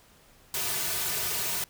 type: noise with comb filter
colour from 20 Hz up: white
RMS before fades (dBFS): -30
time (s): 0.54-1.64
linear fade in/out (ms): 2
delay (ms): 3.7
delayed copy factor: -0.85
effects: pink hiss -58 dBFS RMS until 1.69 s